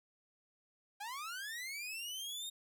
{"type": "linear sweep", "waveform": "sawtooth", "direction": "up", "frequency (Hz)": [784, 3729], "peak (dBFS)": -38, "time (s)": [1, 2.5], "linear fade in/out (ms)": 10, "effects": []}